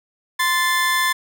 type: tone pair together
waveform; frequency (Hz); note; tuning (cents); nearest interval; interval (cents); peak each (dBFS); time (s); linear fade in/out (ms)
30% pulse; 1042 / 1752.4; C6 / A6; -7 / -7; major sixth; 900; -17; 0.39-1.13; 10
effects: none